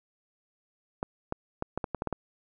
clicks, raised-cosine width 1 ms, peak -16 dBFS, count 9, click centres 1.029 / 1.324 / 1.624 / 1.776 / 1.842 / 1.947 / 2.021 / 2.073 / 2.127 s, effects none

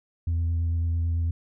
sine tone with vibrato, 83.6 Hz, E2, 25 cents sharp, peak -20 dBFS, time 0.27-1.31 s, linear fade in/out 5 ms, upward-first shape sine, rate 9 Hz, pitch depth 15 cents each way, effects tanh soft clip ceiling -21 dBFS

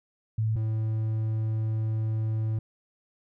sine / triangle tone pair in turn, 110 / 110 Hz, A2 / A2, 0 / 0 cents, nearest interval unison, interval 0 cents, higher neither, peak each -23 / -23 dBFS, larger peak neither, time 0.38-0.56 / 0.56-2.59 s, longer second, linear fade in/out 5 ms, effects none

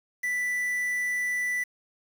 triangle tone with quantisation, 1978 Hz, B6, 2 cents sharp, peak -24 dBFS, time 0.23-1.64 s, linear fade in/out 10 ms, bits 7, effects none

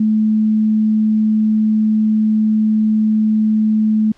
sine tone, 216.3 Hz, A3, 29 cents flat, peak -11 dBFS, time 0-4.12 s, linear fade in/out 5 ms, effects pink hiss -53 dBFS RMS until 4.17 s + low-pass 6000 Hz 12 dB/octave

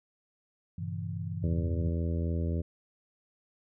sine chord, G diminished seventh, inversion none, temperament equal with one note detuned, 98 / 116.54 / 136.6 / 164.81 Hz, G2 / Bb2 / Db3 / Fb3, 0 / 0 / -25 / 0 cents, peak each -36 / -42 / -42 / -37 dBFS, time 0.78-1.89 s, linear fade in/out 5 ms
harmonic tone, 83.5 Hz, E2, 23 cents sharp, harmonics 1 / 2 / 3 / 4 / 5 / 6 / 7, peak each -29 / -35 / -39 / -41 / -43 / -45 / -46 dBFS, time 1.43-2.62 s, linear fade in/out 10 ms
effects none

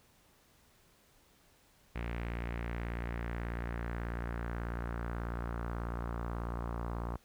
sawtooth tone with low-pass filter sweep, 58.3 Hz, A#1, 1 cent sharp, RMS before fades -38 dBFS, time 1.95-7.17 s, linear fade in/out 10 ms, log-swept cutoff 2300 to 1100 Hz, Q 2.5, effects pink hiss -66 dBFS RMS until 7.24 s

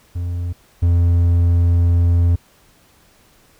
triangle tone pair in turn, 87.31 / 86.16 Hz, F2 / F2, 0 / -23 cents, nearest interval unison, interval 23 cents, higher first, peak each -18 / -9 dBFS, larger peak second, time 0.15-0.53 / 0.82-2.36 s, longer second, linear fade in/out 10 ms, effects pink hiss -53 dBFS RMS until 3.59 s

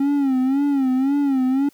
triangle tone with vibrato, 271.1 Hz, C#4, 38 cents flat, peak -14 dBFS, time 0-1.69 s, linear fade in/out 5 ms, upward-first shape sine, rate 1.9 Hz, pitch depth 100 cents each way, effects white hiss -57 dBFS RMS until 1.73 s

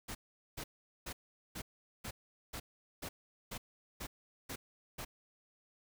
pink noise bursts, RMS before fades -43 dBFS, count 11, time 0.08-5.05 s, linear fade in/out 10 ms, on 70 ms, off 420 ms, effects none

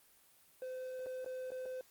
triangle tone with dropouts, 513 Hz, C5, 34 cents flat, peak -38 dBFS, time 0.62-1.81 s, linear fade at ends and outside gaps 1 ms, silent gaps 1.061-1.066 / 1.246-1.261 / 1.505-1.518 / 1.656-1.66 s, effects white hiss -66 dBFS RMS until 1.9 s + Opus 24 kbps

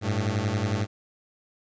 sawtooth beating tone pair, 99 / 110 Hz, G2 / A2, +18 / 0 cents, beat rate 11 Hz, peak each -23 dBFS, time 0.01-0.87 s, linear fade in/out 50 ms, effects resampled to 16000 Hz + 10-bit

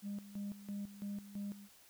sine tone with tremolo, 202.2 Hz, G#3, 46 cents flat, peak -37 dBFS, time 0.02-1.69 s, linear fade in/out 50 ms, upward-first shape square, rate 3 Hz, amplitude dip 80%, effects tanh soft clip ceiling -37 dBFS + white hiss -63 dBFS RMS until 1.89 s

